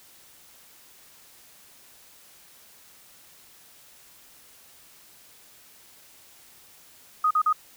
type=tone bursts; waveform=sine; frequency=1247 Hz; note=D#6; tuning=3 cents sharp; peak=-18 dBFS; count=3; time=7.24-7.528 s; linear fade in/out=5 ms; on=68 ms; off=42 ms; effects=white hiss -53 dBFS RMS until 7.76 s